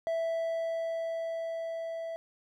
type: tone with level ramp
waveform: triangle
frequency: 659.3 Hz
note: E5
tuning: in tune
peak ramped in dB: -26 to -33 dBFS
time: 0.07-2.16 s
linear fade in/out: 0 ms
effects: none